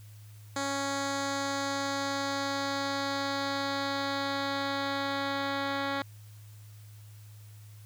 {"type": "tone with low-pass filter sweep", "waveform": "10% pulse", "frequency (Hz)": 277.2, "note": "C#4", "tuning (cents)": 0, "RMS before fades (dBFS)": -32, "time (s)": [0.56, 6.02], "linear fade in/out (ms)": 2, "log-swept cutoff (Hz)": [7100, 3200], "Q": 1.8, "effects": ["added 105 Hz sine -47 dBFS peak until 7.85 s", "white hiss -60 dBFS RMS until 7.85 s"]}